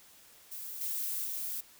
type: noise with level steps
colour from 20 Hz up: violet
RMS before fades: -42 / -35 / -37 dBFS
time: 0.51-1.61 s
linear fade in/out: 10 ms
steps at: 0.81 / 1.24 s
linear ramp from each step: 2 ms
effects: white hiss -58 dBFS RMS until 1.79 s